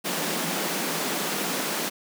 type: high-pass noise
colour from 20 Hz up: pink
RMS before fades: -28 dBFS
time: 0.04-1.9 s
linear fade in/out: 20 ms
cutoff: 160 Hz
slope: 96 dB/octave
effects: none